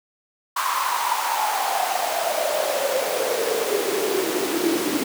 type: noise with high-pass filter sweep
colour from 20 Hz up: pink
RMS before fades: -23 dBFS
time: 0.56-5.04 s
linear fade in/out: 10 ms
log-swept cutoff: 1100 to 290 Hz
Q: 7.6
effects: none